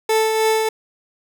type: tone with tremolo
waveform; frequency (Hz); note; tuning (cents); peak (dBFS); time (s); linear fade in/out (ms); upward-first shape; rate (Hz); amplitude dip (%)
30% pulse; 440; A4; 0; -11; 0.09-0.69; 5; triangle; 3.2; 40
effects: none